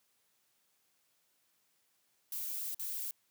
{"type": "noise with dropouts", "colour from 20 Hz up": "violet", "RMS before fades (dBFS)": -39, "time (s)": [2.32, 3.11], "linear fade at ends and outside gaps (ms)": 2, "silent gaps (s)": [2.746, 2.794], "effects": ["white hiss -75 dBFS RMS until 3.3 s", "high-pass 100 Hz 12 dB/octave"]}